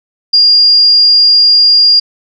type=tone; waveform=sine; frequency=4818 Hz; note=D8; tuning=43 cents sharp; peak=-3 dBFS; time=0.33-2 s; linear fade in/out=10 ms; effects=none